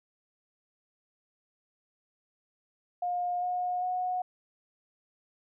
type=tone with pitch steps; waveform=sine; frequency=712 / 721.1 / 730.3 Hz; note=F5 / F#5 / F#5; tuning=+33 / -45 / -23 cents; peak=-28 dBFS; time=3.02-4.22 s; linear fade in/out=5 ms; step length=400 ms; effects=none